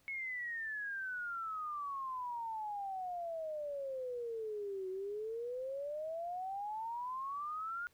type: exponential two-way sweep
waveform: sine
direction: down then up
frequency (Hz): 2200 to 371 to 1439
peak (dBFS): -38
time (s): 0.08-7.87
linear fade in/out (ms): 0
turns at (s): 4.89
effects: pink hiss -71 dBFS RMS until 7.93 s